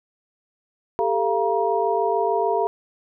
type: tone cluster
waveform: sine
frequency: 398.9 / 445.6 / 689 / 948 Hz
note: G4 / A4 / F5 / A#5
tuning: +30 / +22 / -24 / +29 cents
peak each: -24 dBFS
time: 0.99-2.67 s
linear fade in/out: 0 ms
effects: none